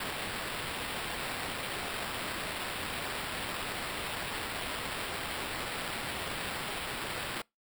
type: noise with sample-and-hold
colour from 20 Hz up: white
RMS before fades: -37 dBFS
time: 0-7.42 s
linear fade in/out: 5 ms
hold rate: 6300 Hz
effects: noise-tail reverb RT60 0.2 s tail -25 dB re dry